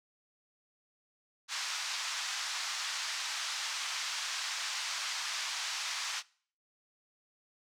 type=band-pass noise; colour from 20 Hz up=white; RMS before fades=-37 dBFS; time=1.48-6.23 s; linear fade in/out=50 ms; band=910 to 6300 Hz; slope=24 dB/octave; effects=noise-tail reverb RT60 0.5 s tail -23 dB re dry